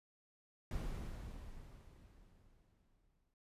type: noise with exponential decay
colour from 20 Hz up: brown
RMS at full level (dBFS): -40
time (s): 0.71-3.34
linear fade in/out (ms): 2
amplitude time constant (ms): 570
effects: noise-tail reverb RT60 0.1 s tail -26 dB re dry + resampled to 32000 Hz